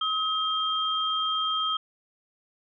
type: tone pair together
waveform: sine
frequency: 1274 / 3194 Hz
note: D#6 / G7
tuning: +41 / +32 cents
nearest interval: octave + major third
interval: 1591 cents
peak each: -27 dBFS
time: 0.01-1.77 s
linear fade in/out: 5 ms
effects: none